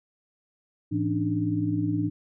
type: tone cluster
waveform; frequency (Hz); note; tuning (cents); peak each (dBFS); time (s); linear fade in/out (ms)
sine; 108.7 / 167.5 / 279 / 298.3; A2 / E3 / C#4 / D4; -21 / +28 / +11 / +27; -29 / -31 / -33 / -26; 0.91-2.1; 20
effects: none